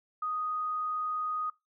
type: tone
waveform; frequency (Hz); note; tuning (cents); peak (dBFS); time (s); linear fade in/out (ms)
sine; 1244.5; D#6; 0; -30; 0.22-1.5; 5
effects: noise-tail reverb RT60 0.2 s tail -21 dB re dry